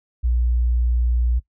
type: tone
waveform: sine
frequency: 60 Hz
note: B1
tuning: 49 cents flat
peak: -16 dBFS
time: 0.23-1.4 s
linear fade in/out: 20 ms
effects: noise-tail reverb RT60 0.1 s tail -19 dB re dry